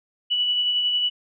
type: tone with tremolo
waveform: sine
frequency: 2953 Hz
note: F#7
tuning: 4 cents flat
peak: -18 dBFS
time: 0.3-1.1 s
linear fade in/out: 20 ms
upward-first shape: sine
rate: 11 Hz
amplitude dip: 30%
effects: none